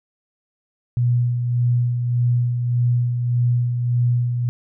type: tone with tremolo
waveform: sine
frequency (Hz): 121.5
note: B2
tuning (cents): -28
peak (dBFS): -14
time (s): 0.97-4.49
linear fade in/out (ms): 0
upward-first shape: sine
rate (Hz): 1.7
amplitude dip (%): 45
effects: none